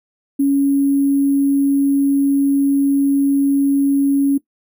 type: tone with sample-and-hold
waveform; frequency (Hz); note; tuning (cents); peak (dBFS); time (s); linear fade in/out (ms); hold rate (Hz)
sine; 278.4; C#4; +8; -11; 0.39-4.38; 10; 11025
effects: noise-tail reverb RT60 0.1 s tail -18 dB re dry